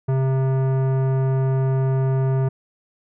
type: tone with tanh clipping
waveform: sine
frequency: 132.7 Hz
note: C3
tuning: 25 cents sharp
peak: -19 dBFS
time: 0.08-2.49 s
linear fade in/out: 10 ms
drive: 16 dB
effects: none